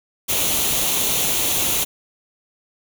white noise with comb filter, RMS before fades -20 dBFS, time 0.28-1.85 s, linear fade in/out 20 ms, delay 0.3 ms, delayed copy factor +0.55, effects none

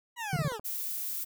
20% pulse linear sweep, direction down, 987.8 to 383.6 Hz, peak -29 dBFS, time 0.16-0.6 s, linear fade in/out 50 ms
triangle tone bursts, 150 Hz, D3, 37 cents sharp, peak -24 dBFS, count 3, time 0.33-0.481 s, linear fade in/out 2 ms, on 35 ms, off 23 ms
clicks, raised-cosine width 1 ms, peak -27 dBFS, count 2, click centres 0.52 / 0.595 s
violet noise, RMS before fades -35 dBFS, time 0.64-1.25 s, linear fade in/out 20 ms
effects none

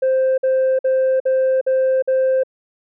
sine tone bursts, 523.3 Hz, C5, in tune, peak -11 dBFS, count 6, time 0.02-2.435 s, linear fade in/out 10 ms, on 360 ms, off 51 ms, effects tanh soft clip ceiling -12 dBFS

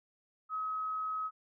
sine tone, 1275 Hz, D#6, 42 cents sharp, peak -33 dBFS, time 0.49-1.31 s, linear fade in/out 50 ms, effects none

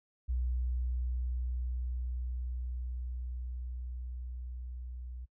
sine tone with level ramp, 61.74 Hz, B1, in tune, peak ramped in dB -29 to -40 dBFS, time 0.28-5.26 s, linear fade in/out 20 ms, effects noise-tail reverb RT60 0.1 s tail -25 dB re dry

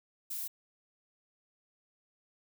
violet noise, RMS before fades -38 dBFS, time 0.3-0.48 s, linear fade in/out 10 ms, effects none

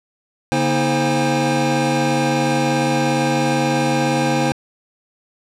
square tone cluster, 143 / 240.8 / 317.8 / 523 / 808 Hz, D3 / B3 / D#4 / C5 / G#5, -46 / -44 / +37 / -1 / -48 cents, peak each -23 dBFS, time 0.52-4.52 s, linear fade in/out 0 ms, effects low-pass 8000 Hz 12 dB/octave

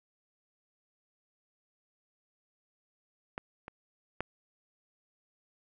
clicks, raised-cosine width 0.5 ms, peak -21 / -27 / -17 dBFS, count 3, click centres 3.379 / 3.681 / 4.206 s, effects none

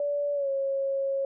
sine tone with pitch glide, 577 to 546.2 Hz, D5 to C#5, -31 to -26 cents, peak -25 dBFS, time 0-1.25 s, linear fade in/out 2 ms, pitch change -95 cents, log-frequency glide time 0.34-0.49 s, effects none

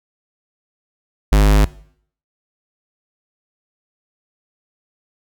square tone, 51.3 Hz, G#1, 21 cents flat, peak -9 dBFS, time 1.32-1.65 s, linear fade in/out 5 ms, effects noise-tail reverb RT60 0.6 s tail -20 dB re dry

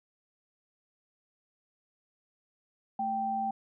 sine tone pair together, 220 / 782.2 Hz, A3 / G5, 0 / -4 cents, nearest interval octave + minor seventh, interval 2196 cents, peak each -38 / -29 dBFS, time 2.99-3.51 s, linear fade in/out 5 ms, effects none

